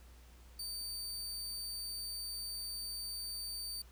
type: tone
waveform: sawtooth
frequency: 4600 Hz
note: D8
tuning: 37 cents flat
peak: -37 dBFS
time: 0.59-3.82 s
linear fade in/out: 5 ms
effects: added 60 Hz sine -55 dBFS peak until 3.91 s + pink hiss -64 dBFS RMS until 3.91 s

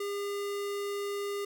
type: tone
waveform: square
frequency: 404.2 Hz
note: G#4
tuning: 47 cents flat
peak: -33 dBFS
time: 0-1.45 s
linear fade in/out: 5 ms
effects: none

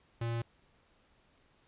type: tone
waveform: square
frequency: 116.54 Hz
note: A#2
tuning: in tune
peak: -33 dBFS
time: 0.21-0.42 s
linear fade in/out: 5 ms
effects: pink hiss -68 dBFS RMS until 1.67 s + resampled to 8000 Hz

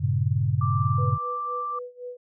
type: chord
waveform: sine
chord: G diminished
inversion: none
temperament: equal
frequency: 98 / 116.54 / 138.59 Hz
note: G2 / Bb2 / Db3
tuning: 0 / 0 / 0 cents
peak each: -25 dBFS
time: 0-1.18 s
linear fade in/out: 20 ms
type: tone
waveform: sine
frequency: 1174.7 Hz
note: D6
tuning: in tune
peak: -27 dBFS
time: 0.61-1.79 s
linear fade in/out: 5 ms
type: tone with tremolo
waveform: sine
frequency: 493.2 Hz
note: B4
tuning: 2 cents flat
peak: -32 dBFS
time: 0.98-2.17 s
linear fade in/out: 5 ms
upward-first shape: sine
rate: 3.9 Hz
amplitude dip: 90%
effects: none

